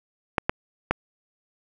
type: clicks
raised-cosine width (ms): 0.5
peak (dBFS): -5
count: 3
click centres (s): 0.382 / 0.495 / 0.91
effects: none